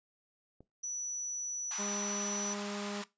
click, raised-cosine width 2 ms, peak -40 dBFS, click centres 0.606 s
sine tone, 5920 Hz, F#8, in tune, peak -35 dBFS, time 0.83-2.54 s, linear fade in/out 10 ms
pink high-pass noise, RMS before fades -43 dBFS, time 1.71-3.04 s, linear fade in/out 2 ms, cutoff 800 Hz, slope 48 dB/octave
harmonic tone, 204.1 Hz, G#3, 30 cents flat, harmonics 1 / 2 / 3 / 4 / 5 / 6 / 7, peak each -40 / -45 / -46 / -51 / -51 / -52 / -58 dBFS, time 1.78-3.03 s, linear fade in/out 20 ms
effects noise-tail reverb RT60 0.2 s tail -18 dB re dry + resampled to 16000 Hz

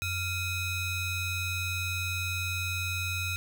35% pulse ring-modulated tone, 1300 Hz, E6, 24 cents flat, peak -25 dBFS, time 0.02-3.36 s, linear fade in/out 0 ms, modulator 1210 Hz, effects none

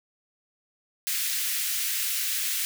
white high-pass noise, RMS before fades -28 dBFS, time 1.07-2.65 s, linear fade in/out 0 ms, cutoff 1700 Hz, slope 24 dB/octave, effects none

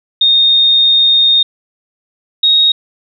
sine tone pair in turn, 3686 / 3755 Hz, A#7 / A#7, -20 / +12 cents, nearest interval unison, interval 32 cents, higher second, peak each -6 dBFS, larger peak neither, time 0.21-1.43 / 2.43-2.72 s, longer first, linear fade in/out 5 ms, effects none

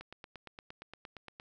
click train, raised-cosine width 0.3 ms, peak -30 dBFS, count 13, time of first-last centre 0.01-1.399 s, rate 8.64 Hz, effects none

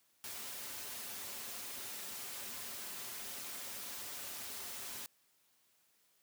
white noise with comb filter, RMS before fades -45 dBFS, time 0.24-5.06 s, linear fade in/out 0 ms, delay 6.3 ms, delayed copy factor -0.5, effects white hiss -73 dBFS RMS until 6.22 s + high-pass 100 Hz 12 dB/octave

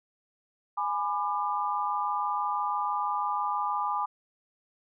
sine chord, G# diminished, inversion none, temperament just, 830.6 / 996.7 / 1196.1 Hz, G#5 / B5 / D6, 0 / +16 / +31 cents, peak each -31 dBFS, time 0.77-4.06 s, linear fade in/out 10 ms, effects none

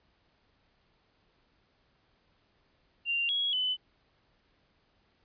sine tone with pitch steps, 2778 / 3322 / 3015 Hz, F7 / G#7 / F#7, -10 / 0 / +32 cents, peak -27 dBFS, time 3.05-3.77 s, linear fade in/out 50 ms, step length 240 ms, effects pink hiss -70 dBFS RMS until 5.24 s + resampled to 11025 Hz

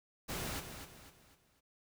pink noise with echo, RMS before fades -40 dBFS, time 0.28-0.61 s, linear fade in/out 20 ms, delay 250 ms, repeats 4, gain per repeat -8 dB, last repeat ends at 1.61 s, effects none

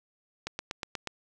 click train, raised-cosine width 0.2 ms, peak -16 dBFS, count 6, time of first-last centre 0.47-1.073 s, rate 8.29 Hz, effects none

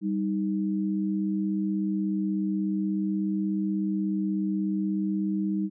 sine tone pair together, 196 / 312.5 Hz, G3 / D#4, 0 / +8 cents, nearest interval minor sixth, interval 808 cents, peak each -26 / -29 dBFS, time 0.01-5.7 s, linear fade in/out 50 ms, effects none

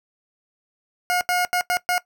20% pulse tone bursts at uneven times, 718 Hz, F5, 48 cents sharp, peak -14 dBFS, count 5, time 1.1-1.21 / 1.29-1.45 / 1.53-1.61 / 1.7-1.77 / 1.89-1.98 s, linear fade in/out 0 ms, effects noise-tail reverb RT60 0.1 s tail -18 dB re dry

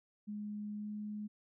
sine tone with pitch glide, 208.7 to 210 Hz, G#3 to G#3, +9 to +19 cents, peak -39 dBFS, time 0.27-1.28 s, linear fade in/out 20 ms, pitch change +10 cents, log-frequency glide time 0.76-0.87 s, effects none

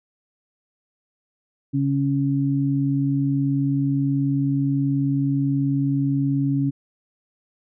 sine tone pair together, 138.59 / 277.2 Hz, C#3 / C#4, 0 / 0 cents, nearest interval octave, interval 1200 cents, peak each -21 dBFS, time 1.73-6.71 s, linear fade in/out 20 ms, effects none

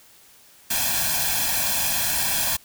white noise with comb filter, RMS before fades -23 dBFS, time 0.7-2.57 s, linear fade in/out 10 ms, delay 1.2 ms, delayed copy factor +0.9, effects white hiss -52 dBFS RMS until 2.64 s

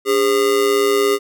square tone with amplitude modulation, 406 Hz, G#4, 39 cents flat, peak -11 dBFS, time 0.05-1.19 s, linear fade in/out 50 ms, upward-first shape sine, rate 117 Hz, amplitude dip 65%, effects none

